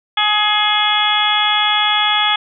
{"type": "harmonic tone with a mistuned harmonic", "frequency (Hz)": 420, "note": "G#4", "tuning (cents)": 19, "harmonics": [2, 3, 4, 5, 6, 7, 8], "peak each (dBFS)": [-19, -20, -23, -22, -25, -25, -16], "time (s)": [0.17, 2.36], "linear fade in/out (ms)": 5, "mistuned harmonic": 5, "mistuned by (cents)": 20, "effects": []}